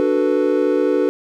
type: chord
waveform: triangle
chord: B minor seventh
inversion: first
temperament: equal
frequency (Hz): 293.7 / 370 / 440 / 493.9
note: D4 / F#4 / A4 / B4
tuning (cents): 0 / 0 / 0 / 0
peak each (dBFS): -18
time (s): 0-1.09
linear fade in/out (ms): 0
effects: none